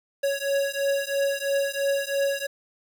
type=beating tone pair; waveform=square; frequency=554.4 / 557.4 Hz; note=C#5 / C#5; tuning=0 / +9 cents; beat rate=3 Hz; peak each=-27 dBFS; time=0.23-2.47 s; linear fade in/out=10 ms; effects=8-bit